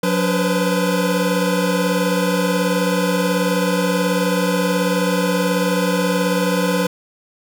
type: tone cluster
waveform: square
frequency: 181.3 / 288.2 / 489.4 / 508 / 1018 Hz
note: F#3 / D4 / B4 / B4 / C6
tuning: -35 / -33 / -16 / +49 / -48 cents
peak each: -20 / -26 / -23 / -24 / -28 dBFS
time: 0.03-6.87 s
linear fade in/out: 5 ms
effects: none